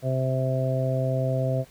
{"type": "harmonic tone", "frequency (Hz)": 130.81, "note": "C3", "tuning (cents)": 0, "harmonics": [1, 2, 3, 4, 5], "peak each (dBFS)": [-24, -34, -36, -30, -29], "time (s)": [0.02, 1.65], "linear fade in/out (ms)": 50, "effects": ["pink hiss -54 dBFS RMS until 1.7 s"]}